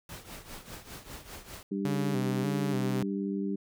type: noise with tremolo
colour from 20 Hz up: pink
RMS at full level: -42 dBFS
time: 0.09-1.63 s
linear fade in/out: 2 ms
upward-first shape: triangle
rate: 5 Hz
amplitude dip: 80%
type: harmonic tone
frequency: 98.7 Hz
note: G2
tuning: 12 cents sharp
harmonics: 2 / 3 / 4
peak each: -31 / -35 / -37 dBFS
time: 1.71-3.56 s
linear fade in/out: 10 ms
type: tone with vibrato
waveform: sawtooth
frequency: 134.8 Hz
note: C#3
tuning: 48 cents flat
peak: -27 dBFS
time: 1.85-3.03 s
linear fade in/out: 2 ms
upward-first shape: square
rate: 1.7 Hz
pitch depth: 81 cents each way
effects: none